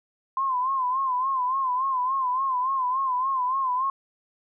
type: tone with vibrato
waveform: sine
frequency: 1038 Hz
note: C6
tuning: 14 cents flat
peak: -22 dBFS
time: 0.37-3.9 s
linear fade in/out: 2 ms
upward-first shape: sine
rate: 3.5 Hz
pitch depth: 84 cents each way
effects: none